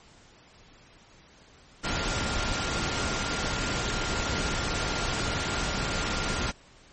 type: tone in noise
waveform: sine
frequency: 1396.9 Hz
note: F6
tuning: in tune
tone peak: -37 dBFS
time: 1.83-6.52 s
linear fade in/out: 20 ms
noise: pink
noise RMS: -29 dBFS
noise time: 1.83-6.52 s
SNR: -11 dB
effects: pink hiss -55 dBFS RMS until 6.92 s + MP3 32 kbps